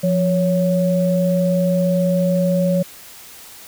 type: tone pair together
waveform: sine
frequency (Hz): 175.44 / 557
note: F3 / C#5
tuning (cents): +8 / +8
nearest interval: octave + minor sixth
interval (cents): 2000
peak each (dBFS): -16 / -18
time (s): 0.03-2.83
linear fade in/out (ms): 10
effects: white hiss -40 dBFS RMS until 3.67 s